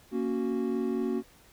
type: chord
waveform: triangle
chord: F# major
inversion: first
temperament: equal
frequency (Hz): 233.1 / 277.2 / 370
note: A#3 / C#4 / F#4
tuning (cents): 0 / 0 / 0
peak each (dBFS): -29 / -31 / -29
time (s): 0.11-1.23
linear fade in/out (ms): 50
effects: pink hiss -58 dBFS RMS until 1.52 s